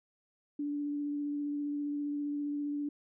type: tone with vibrato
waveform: sine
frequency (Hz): 290.5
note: D4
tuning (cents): -19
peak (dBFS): -32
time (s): 0.59-2.89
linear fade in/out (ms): 5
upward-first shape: sine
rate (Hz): 15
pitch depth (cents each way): 11
effects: none